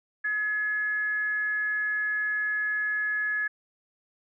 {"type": "tone with frequency modulation", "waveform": "sine", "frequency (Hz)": 1698, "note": "G#6", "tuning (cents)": 38, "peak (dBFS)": -25, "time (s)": [0.24, 3.48], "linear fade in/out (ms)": 10, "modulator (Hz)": 426, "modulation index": 0.22, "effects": []}